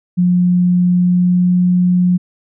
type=tone with pitch glide; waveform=sine; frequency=178.5 to 179.53 Hz; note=F3 to F3; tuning=+38 to +48 cents; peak=-9 dBFS; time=0.17-2.18 s; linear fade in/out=20 ms; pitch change=+10 cents; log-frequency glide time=0.95-1.57 s; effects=none